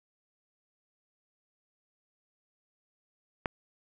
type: click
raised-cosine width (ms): 0.5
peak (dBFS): -14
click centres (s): 3.458
effects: none